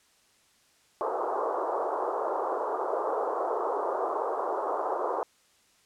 pink band-pass noise, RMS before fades -30 dBFS, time 1.01-5.23 s, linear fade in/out 0 ms, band 380 to 1200 Hz, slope 48 dB/octave, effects white hiss -64 dBFS RMS until 5.85 s + low-pass 9000 Hz 12 dB/octave

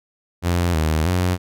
sawtooth tone with pitch steps, 87.3 / 78.5 / 90 Hz, F2 / D#2 / F#2, 0 / +16 / -47 cents, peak -13 dBFS, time 0.42-1.38 s, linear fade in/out 50 ms, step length 320 ms, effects none

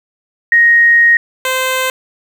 sine / 10% pulse tone pair in turn, 1872 / 517.8 Hz, A#6 / C5, +7 / -18 cents, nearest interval octave + minor seventh, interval 2225 cents, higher first, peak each -5 dBFS, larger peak neither, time 0.52-1.17 / 1.45-1.9 s, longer first, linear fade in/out 2 ms, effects 7-bit

